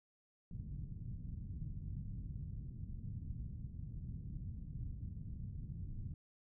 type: low-pass noise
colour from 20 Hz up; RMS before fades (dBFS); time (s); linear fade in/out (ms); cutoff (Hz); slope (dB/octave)
white; -45; 0.51-6.14; 2; 150; 24
effects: none